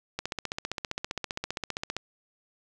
click train, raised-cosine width 0.2 ms, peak -14 dBFS, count 28, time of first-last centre 0.19-1.966 s, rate 15.2 Hz, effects none

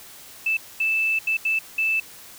sine tone bursts at uneven times, 2637 Hz, E7, in tune, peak -19 dBFS, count 5, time 0.46-0.57 / 0.8-1.19 / 1.27-1.37 / 1.45-1.59 / 1.78-2 s, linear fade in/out 5 ms, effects white hiss -44 dBFS RMS until 2.38 s

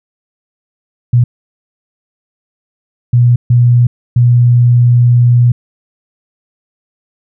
sine tone bursts at uneven times, 121.3 Hz, B2, 31 cents flat, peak -4 dBFS, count 4, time 1.13-1.24 / 3.13-3.36 / 3.5-3.87 / 4.16-5.52 s, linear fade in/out 5 ms, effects none

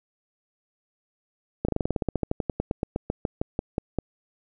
slowing click train, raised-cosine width 2 ms, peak -11 dBFS, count 25, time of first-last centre 1.65-3.987 s, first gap 35 ms, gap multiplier 1.08, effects none

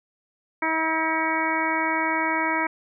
harmonic tone with a mistuned harmonic, 320 Hz, D#4, 49 cents sharp, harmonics 1 / 2 / 3 / 4 / 5 / 6 / 7, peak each -29 / -32 / -26 / -31 / -31 / -30 / -28 dBFS, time 0.62-2.67 s, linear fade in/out 5 ms, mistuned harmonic 4, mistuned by +16 cents, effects none

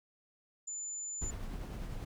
sine tone, 7040 Hz, A8, in tune, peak -38 dBFS, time 0.67-1.31 s, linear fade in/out 10 ms
brown noise with tremolo, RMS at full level -39 dBFS, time 1.21-2.05 s, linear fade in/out 10 ms, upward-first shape triangle, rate 10 Hz, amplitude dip 35%
effects none

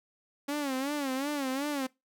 sawtooth tone with vibrato, 277.2 Hz, C#4, in tune, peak -26 dBFS, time 0.48-1.87 s, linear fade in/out 10 ms, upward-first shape sine, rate 2.7 Hz, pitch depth 120 cents each way, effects noise-tail reverb RT60 0.2 s tail -21 dB re dry

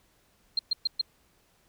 sine tone bursts, 4186 Hz, C8, in tune, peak -22 dBFS, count 4, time 0.57-1.014 s, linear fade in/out 5 ms, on 21 ms, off 120 ms, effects pink hiss -66 dBFS RMS until 1.68 s

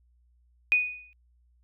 sine tone with exponential decay, 2479 Hz, D#7, 7 cents flat, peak -16 dBFS, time 0.72-1.13 s, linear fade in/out 0 ms, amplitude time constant 87 ms, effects added 60 Hz sine -61 dBFS peak until 1.63 s

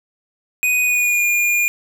square tone with pitch glide, 2489 to 2420 Hz, D#7 to D#7, 0 to -49 cents, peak -15 dBFS, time 0.63-1.68 s, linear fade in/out 0 ms, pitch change -49 cents, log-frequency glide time 0.82-1.25 s, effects none

